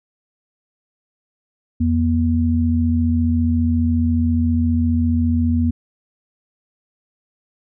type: tone pair together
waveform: sine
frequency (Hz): 84.9 / 240.1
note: F2 / B3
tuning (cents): -48 / -49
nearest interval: octave + tritone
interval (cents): 1799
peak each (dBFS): -17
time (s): 1.8-5.71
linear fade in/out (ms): 10
effects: none